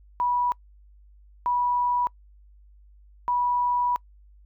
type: tone bursts at uneven times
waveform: sine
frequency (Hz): 977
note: B5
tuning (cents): -19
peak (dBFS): -21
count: 3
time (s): 0.2-0.52 / 1.46-2.07 / 3.28-3.96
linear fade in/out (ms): 0
effects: noise-tail reverb RT60 0.1 s tail -26 dB re dry + added 50 Hz sine -50 dBFS peak until 4.45 s